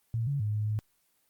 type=tone with pitch steps; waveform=sine; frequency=114.4 / 141.1 / 105.5 / 106.2 / 107 Hz; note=A#2 / C#3 / G#2 / G#2 / A2; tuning=-32 / +31 / +28 / +39 / -48 cents; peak=-27 dBFS; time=0.14-0.79 s; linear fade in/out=0 ms; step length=130 ms; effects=white hiss -71 dBFS RMS until 1.29 s + Opus 24 kbps